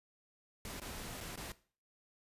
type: noise with dropouts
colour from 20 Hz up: pink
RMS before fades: -45 dBFS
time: 0.65-1.52 s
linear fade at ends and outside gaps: 1 ms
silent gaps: 0.799-0.817 / 1.205-1.209 / 1.358-1.375 s
effects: noise-tail reverb RT60 0.4 s tail -17 dB re dry + resampled to 32000 Hz